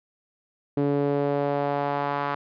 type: tone with band-pass filter sweep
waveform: sawtooth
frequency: 142.7 Hz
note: D3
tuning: 49 cents flat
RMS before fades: -25 dBFS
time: 0.77-2.35 s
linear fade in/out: 5 ms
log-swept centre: 350 to 1100 Hz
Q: 1.9
effects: resampled to 11025 Hz

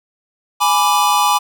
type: chord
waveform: square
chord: G# diminished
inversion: none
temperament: equal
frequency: 830.6 / 987.8 / 1174.7 Hz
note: G#5 / B5 / D6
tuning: 0 / 0 / 0 cents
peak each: -17 dBFS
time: 0.6-1.39 s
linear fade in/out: 20 ms
effects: 8-bit

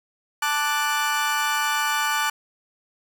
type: chord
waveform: 30% pulse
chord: D major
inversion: second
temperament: equal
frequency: 880 / 1174.7 / 1480 Hz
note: A5 / D6 / F#6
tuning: 0 / 0 / 0 cents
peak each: -23 dBFS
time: 0.42-2.3 s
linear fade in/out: 5 ms
effects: none

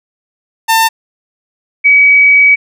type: tone pair in turn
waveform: sawtooth / sine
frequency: 899 / 2272 Hz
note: A5 / C#7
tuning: +37 / +42 cents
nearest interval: octave + major third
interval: 1605 cents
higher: second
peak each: -3 dBFS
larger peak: neither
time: 0.68-0.89 / 1.84-2.56 s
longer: second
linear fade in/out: 20 ms
effects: none

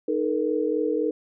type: tone cluster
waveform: sine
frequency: 309.3 / 433.9 / 477.5 Hz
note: D#4 / A4 / A#4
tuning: -10 / -24 / +42 cents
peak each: -26 dBFS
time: 0.08-1.11 s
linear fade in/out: 5 ms
effects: none

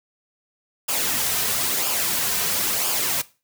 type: noise with flanger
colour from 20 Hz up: white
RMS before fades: -23 dBFS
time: 0.88-3.22 s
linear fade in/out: 10 ms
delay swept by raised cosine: 0.5 to 3.6 ms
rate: 1 Hz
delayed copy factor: -0.55
effects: noise-tail reverb RT60 0.3 s tail -18 dB re dry

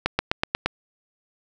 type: accelerating click train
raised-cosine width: 0.3 ms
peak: -4 dBFS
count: 6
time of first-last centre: 0.06-0.66 s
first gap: 130 ms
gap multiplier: 0.96
effects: none

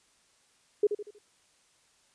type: tone with echo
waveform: sine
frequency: 415.3 Hz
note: G#4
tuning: in tune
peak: -19 dBFS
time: 0.83-0.87 s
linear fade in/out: 5 ms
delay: 79 ms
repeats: 4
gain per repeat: -8 dB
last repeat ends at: 1.186 s
effects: white hiss -66 dBFS RMS until 2.14 s + resampled to 22050 Hz

